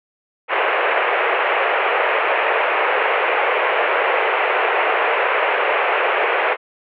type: band-pass noise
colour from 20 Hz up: pink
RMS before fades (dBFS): -18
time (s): 0.48-6.57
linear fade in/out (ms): 50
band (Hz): 420 to 2700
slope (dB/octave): 48
effects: none